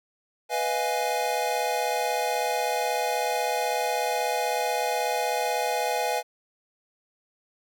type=chord; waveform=square; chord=F half-diminished seventh; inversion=second; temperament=equal; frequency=493.9 / 622.3 / 698.5 / 830.6 Hz; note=Cb5 / Eb5 / F5 / Ab5; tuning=0 / 0 / 0 / 0 cents; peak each=-31 / -33 / -31 / -29 dBFS; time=0.49-6.23 s; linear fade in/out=50 ms; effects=none